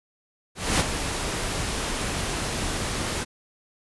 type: noise with ADSR envelope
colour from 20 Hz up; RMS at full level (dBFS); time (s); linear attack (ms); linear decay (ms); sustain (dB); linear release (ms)
pink; -20; 0.55-3.25; 250; 27; -8; 26
effects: resampled to 24000 Hz